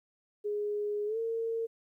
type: tone with pitch glide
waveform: sine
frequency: 415.3 to 455.5 Hz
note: G#4 to A#4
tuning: 0 to -40 cents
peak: -30 dBFS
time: 0.44-1.67 s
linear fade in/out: 20 ms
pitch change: +160 cents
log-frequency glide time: 1.06-1.18 s
effects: 12-bit